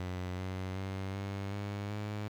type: tone with pitch steps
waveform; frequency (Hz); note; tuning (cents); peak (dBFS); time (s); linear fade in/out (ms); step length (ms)
sawtooth; 91 / 93.5 / 96.08 / 98.72 / 101.44 / 104.23; F#2 / F#2 / G2 / G2 / G#2 / G#2; -28 / +19 / -34 / +13 / -40 / +7; -32; 0-2.28; 0; 380
effects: low-pass 5000 Hz 12 dB/octave + 10-bit